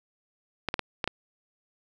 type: clicks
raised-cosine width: 0.3 ms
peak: -11 dBFS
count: 5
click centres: 0.687 / 0.741 / 0.793 / 1.042 / 1.076 s
effects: none